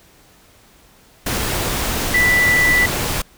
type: tone in noise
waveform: sine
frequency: 1975.5 Hz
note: B6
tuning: in tune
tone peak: -12 dBFS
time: 2.14-2.86 s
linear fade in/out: 5 ms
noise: pink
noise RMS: -21 dBFS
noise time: 1.26-3.22 s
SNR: +6 dB
effects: pink hiss -50 dBFS RMS until 3.37 s